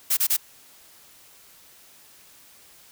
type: noise bursts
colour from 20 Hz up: blue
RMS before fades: -21 dBFS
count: 3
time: 0.1-0.369 s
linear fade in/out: 10 ms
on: 71 ms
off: 28 ms
effects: white hiss -52 dBFS RMS until 2.91 s